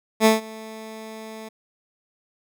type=tone with ADSR envelope; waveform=15% pulse; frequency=220 Hz; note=A3; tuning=in tune; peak=-5 dBFS; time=0.2-1.49 s; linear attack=55 ms; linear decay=150 ms; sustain=-24 dB; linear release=10 ms; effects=none